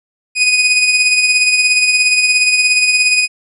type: tone with tremolo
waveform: sawtooth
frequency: 2489 Hz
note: D#7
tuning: in tune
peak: -4 dBFS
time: 0.35-3.28 s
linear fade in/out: 50 ms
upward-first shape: sine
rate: 17 Hz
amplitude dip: 45%
effects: resampled to 24000 Hz